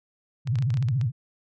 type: tone with vibrato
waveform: sine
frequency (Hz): 125.1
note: B2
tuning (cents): +23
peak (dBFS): -21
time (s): 0.45-1.12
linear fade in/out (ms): 50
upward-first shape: sine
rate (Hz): 14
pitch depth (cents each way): 250
type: clicks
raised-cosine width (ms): 0.2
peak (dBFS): -23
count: 10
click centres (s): 0.474 / 0.556 / 0.587 / 0.624 / 0.704 / 0.741 / 0.772 / 0.826 / 0.886 / 1.013
effects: none